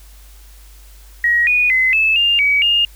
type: tone with pitch steps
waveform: sine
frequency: 1898 / 2465 / 2042 / 2614 / 2805 / 2271 / 2830 Hz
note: A#6 / D#7 / C7 / E7 / F7 / C#7 / F7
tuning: +31 / -17 / -43 / -15 / +7 / +41 / +22 cents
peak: -11 dBFS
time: 1.24-2.85 s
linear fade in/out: 2 ms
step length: 230 ms
effects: added 50 Hz sine -39 dBFS peak until 2.95 s + white hiss -48 dBFS RMS until 2.95 s